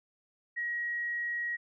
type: tone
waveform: sine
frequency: 1900 Hz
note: A#6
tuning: 33 cents sharp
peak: -31 dBFS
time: 0.56-1.57 s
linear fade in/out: 20 ms
effects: none